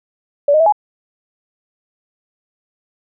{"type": "tone with pitch steps", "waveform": "sine", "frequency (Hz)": [574, 618, 655, 838], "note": ["D5", "D#5", "E5", "G#5"], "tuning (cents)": [-40, -12, -11, 15], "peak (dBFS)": -8, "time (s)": [0.48, 0.724], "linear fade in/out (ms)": 5, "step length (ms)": 61, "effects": []}